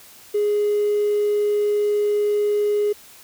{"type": "tone with hard clipping", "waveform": "triangle", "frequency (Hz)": 415.3, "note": "G#4", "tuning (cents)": 0, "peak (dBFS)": -17, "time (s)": [0.34, 2.93], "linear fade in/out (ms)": 10, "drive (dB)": 3, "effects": ["white hiss -46 dBFS RMS until 3.23 s"]}